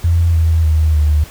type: tone with pitch steps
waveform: sine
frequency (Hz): 84.6 / 81.39 / 78.3 / 75.33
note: E2 / E2 / D#2 / D2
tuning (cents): +45 / -21 / +11 / +45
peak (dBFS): -9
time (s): 0.04-1.24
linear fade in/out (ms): 5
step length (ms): 300
effects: pink hiss -37 dBFS RMS until 1.3 s